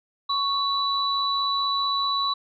sine tone pair together, 1108.7 / 3948 Hz, C#6 / B7, 0 / -1 cents, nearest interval octave + minor seventh, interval 2199 cents, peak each -24 / -25 dBFS, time 0.29-2.34 s, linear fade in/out 10 ms, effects none

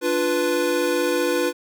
square chord, B diminished, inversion first, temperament equal, 293.7 / 349.2 / 493.9 Hz, D4 / F4 / B4, 0 / 0 / 0 cents, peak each -27 / -24 / -23 dBFS, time 0.01-1.53 s, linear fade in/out 50 ms, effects none

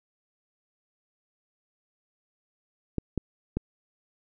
clicks, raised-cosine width 3 ms, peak -14 dBFS, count 3, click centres 2.983 / 3.177 / 3.57 s, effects none

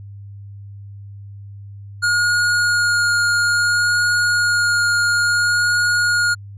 square tone with vibrato, 1430 Hz, F6, 41 cents sharp, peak -15 dBFS, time 2.02-6.35 s, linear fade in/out 20 ms, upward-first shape sine, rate 0.59 Hz, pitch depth 10 cents each way, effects added 100 Hz sine -33 dBFS peak until 6.57 s + resampled to 22050 Hz

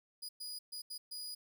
sawtooth tone bursts at uneven times, 4917 Hz, D#8, 21 cents flat, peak -39 dBFS, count 5, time 0.22-0.29 / 0.4-0.59 / 0.72-0.82 / 0.9-0.98 / 1.11-1.35 s, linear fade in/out 10 ms, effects none

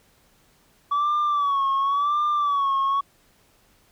sine tone with vibrato, 1140 Hz, C#6, 48 cents sharp, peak -17 dBFS, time 0.91-3.01 s, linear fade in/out 10 ms, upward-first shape sine, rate 0.93 Hz, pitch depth 83 cents each way, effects tanh soft clip ceiling -18 dBFS + pink hiss -60 dBFS RMS until 3.91 s

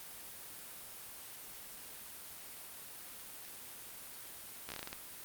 slowing click train, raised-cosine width 0.2 ms, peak -24 dBFS, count 9, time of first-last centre 4.69-4.93 s, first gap 13 ms, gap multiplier 1.23, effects white hiss -49 dBFS RMS until 5.24 s + Opus 32 kbps

